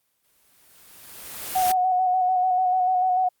white noise with exponential growth, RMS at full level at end -26 dBFS, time 0.24-1.72 s, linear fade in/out 5 ms, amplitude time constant 320 ms
sine tone with vibrato, 738 Hz, F#5, 5 cents flat, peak -18 dBFS, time 1.55-3.29 s, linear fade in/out 10 ms, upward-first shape square, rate 6.8 Hz, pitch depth 23 cents each way
effects white hiss -71 dBFS RMS until 3.4 s + Opus 24 kbps

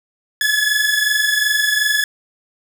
sawtooth tone pair together, 1697 / 1719.7 Hz, G#6 / A6, +37 / -40 cents, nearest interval unison, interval 23 cents, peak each -14 dBFS, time 0.41-2.04 s, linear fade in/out 2 ms, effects none

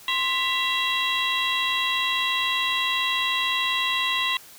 sine tone cluster, 1049 / 1984 / 2731 / 3283 / 3890 Hz, C6 / B6 / F7 / G#7 / B7, +4 / +7 / -39 / -21 / -27 cents, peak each -27 dBFS, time 0.08-4.37 s, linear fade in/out 2 ms, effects tanh soft clip ceiling -15 dBFS + white hiss -47 dBFS RMS until 4.58 s

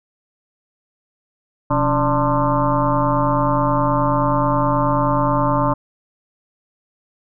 sine tone with frequency modulation, 587.3 Hz, D5, in tune, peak -14 dBFS, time 1.7-5.74 s, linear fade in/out 10 ms, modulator 153 Hz, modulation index 3.8, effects none

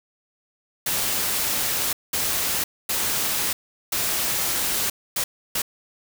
white noise bursts at uneven times, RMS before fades -24 dBFS, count 6, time 0.86-1.93 / 2.13-2.64 / 2.89-3.53 / 3.92-4.9 / 5.16-5.24 / 5.55-5.62 s, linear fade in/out 5 ms, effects none

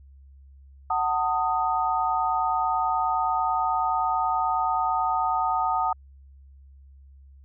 sine chord, D# diminished, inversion first, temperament just, 746.7 / 896 / 1244.5 Hz, F#5 / A5 / D#6, +16 / +31 / 0 cents, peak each -26 dBFS, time 0.9-5.93 s, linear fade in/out 5 ms, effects added 68 Hz sine -47 dBFS peak until 7.44 s

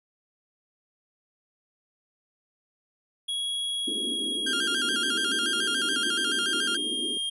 square tone with pitch glide, 3322 to 3222 Hz, G#7 to G7, 0 to +47 cents, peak -28 dBFS, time 3.28-7.3 s, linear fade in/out 10 ms, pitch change -53 cents, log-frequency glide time 3.72-7.05 s
white band-pass noise, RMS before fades -37 dBFS, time 3.87-7.18 s, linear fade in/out 10 ms, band 230 to 390 Hz, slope 48 dB/octave
sawtooth tone with vibrato, 1487 Hz, F#6, 8 cents sharp, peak -24 dBFS, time 4.46-6.77 s, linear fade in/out 10 ms, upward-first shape square, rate 7 Hz, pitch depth 100 cents each way
effects resampled to 24000 Hz

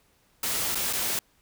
white noise with dropouts, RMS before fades -28 dBFS, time 0.43-1.19 s, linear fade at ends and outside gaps 2 ms, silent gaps 0.747-0.754 / 0.928-0.933 s, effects pink hiss -65 dBFS RMS until 1.41 s

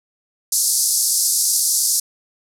white band-pass noise, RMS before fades -18 dBFS, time 0.52-2 s, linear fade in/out 5 ms, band 4700 to 12000 Hz, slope 48 dB/octave, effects none

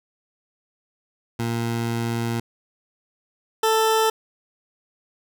20% pulse tone pair in turn, 116.54 / 441.9 Hz, A#2 / A4, 0 / +7 cents, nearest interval octave + major seventh, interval 2307 cents, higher second, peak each -18 / -12 dBFS, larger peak second, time 1.39-2.4 / 3.63-4.1 s, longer first, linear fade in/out 5 ms, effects none

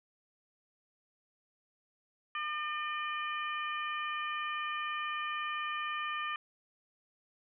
harmonic tone, 603 Hz, D5, 46 cents sharp, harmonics 2 / 3 / 4 / 5, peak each -36 / -40 / -42 / -44 dBFS, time 2.35-6.36 s, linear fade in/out 2 ms, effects none

